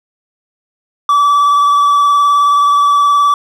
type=tone with vibrato; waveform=triangle; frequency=1153 Hz; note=D6; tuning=32 cents flat; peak=-5 dBFS; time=1.09-3.34 s; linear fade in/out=2 ms; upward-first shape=sine; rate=19 Hz; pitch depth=19 cents each way; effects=none